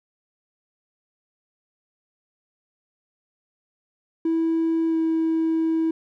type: tone with pitch glide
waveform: triangle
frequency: 327 to 323.8 Hz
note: E4 to E4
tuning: -14 to -31 cents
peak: -16 dBFS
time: 4.25-5.91 s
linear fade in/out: 5 ms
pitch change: -17 cents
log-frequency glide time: 4.88-4.96 s
effects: tanh soft clip ceiling -15 dBFS